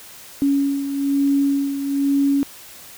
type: beating tone pair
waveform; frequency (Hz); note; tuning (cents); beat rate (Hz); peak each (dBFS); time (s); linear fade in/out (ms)
sine; 279 / 280.1; C#4 / C#4; +11 / +18; 1.1; -17 / -24; 0.42-2.43; 0
effects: white hiss -41 dBFS RMS until 2.97 s